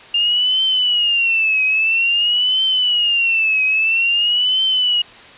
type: tone with vibrato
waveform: sine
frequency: 2800 Hz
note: F7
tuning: 4 cents sharp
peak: -13 dBFS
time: 0.14-5.02 s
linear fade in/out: 5 ms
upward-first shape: triangle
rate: 0.5 Hz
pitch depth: 180 cents each way
effects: white hiss -40 dBFS RMS until 5.37 s + resampled to 8000 Hz